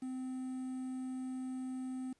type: tone with quantisation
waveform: triangle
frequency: 258 Hz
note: C4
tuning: 24 cents flat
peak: -36 dBFS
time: 0.02-2.13 s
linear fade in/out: 5 ms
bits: 10
effects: pink hiss -75 dBFS RMS until 2.19 s + resampled to 24000 Hz